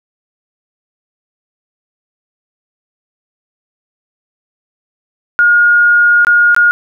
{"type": "tone with dropouts", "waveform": "sine", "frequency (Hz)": 1429, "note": "F6", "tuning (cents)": 39, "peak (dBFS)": -5, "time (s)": [5.39, 6.71], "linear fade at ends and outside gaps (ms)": 0, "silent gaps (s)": [[6.248, 6.269], [6.547, 6.564]], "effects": []}